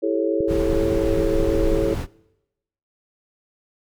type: chord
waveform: sine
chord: A dominant seventh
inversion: second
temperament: just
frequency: 330 / 396 / 440 / 550 Hz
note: E4 / G4 / A4 / C#5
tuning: +2 / +18 / 0 / -14 cents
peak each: -23 / -26 / -24 / -25 dBFS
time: 0.02-1.95 s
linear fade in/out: 20 ms
type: clicks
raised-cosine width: 5 ms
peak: -19 dBFS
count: 8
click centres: 0.406 / 0.512 / 0.73 / 0.88 / 0.972 / 1.19 / 1.326 / 1.558 s
type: noise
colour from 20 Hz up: brown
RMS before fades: -24 dBFS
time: 0.47-2.07 s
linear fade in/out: 50 ms
effects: noise-tail reverb RT60 0.9 s tail -23 dB re dry